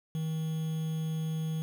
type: tone with quantisation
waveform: triangle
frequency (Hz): 159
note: D#3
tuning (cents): +38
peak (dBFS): -28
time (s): 0.15-1.62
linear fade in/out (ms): 0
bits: 8
effects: none